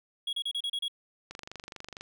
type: tone bursts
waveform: triangle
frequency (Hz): 3322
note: G#7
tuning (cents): 0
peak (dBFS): -28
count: 7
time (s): 0.27-0.882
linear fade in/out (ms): 5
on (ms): 60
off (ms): 32
type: click train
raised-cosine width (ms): 0.2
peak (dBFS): -24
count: 18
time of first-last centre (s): 1.31-2.01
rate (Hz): 24.3
effects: none